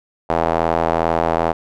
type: tone with band-pass filter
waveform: square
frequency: 41.2 Hz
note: E1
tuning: in tune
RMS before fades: -18 dBFS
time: 0.29-1.53 s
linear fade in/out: 10 ms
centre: 730 Hz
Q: 2
effects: none